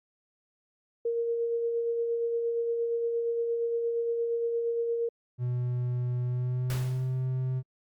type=tone with tremolo; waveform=sine; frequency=466.2 Hz; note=A#4; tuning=in tune; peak=-25 dBFS; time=1.05-5.09 s; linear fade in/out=5 ms; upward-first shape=sine; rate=8.6 Hz; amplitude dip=30%
type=tone with pitch glide; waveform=triangle; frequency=123.47 to 129.16 Hz; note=B2 to C3; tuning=0 to -22 cents; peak=-25 dBFS; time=5.38-7.63 s; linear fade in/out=50 ms; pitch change=+78 cents; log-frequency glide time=6.24-7.06 s
type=noise with exponential decay; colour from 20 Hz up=pink; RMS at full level=-36 dBFS; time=6.7-7.26 s; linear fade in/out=0 ms; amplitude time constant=120 ms
effects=Opus 48 kbps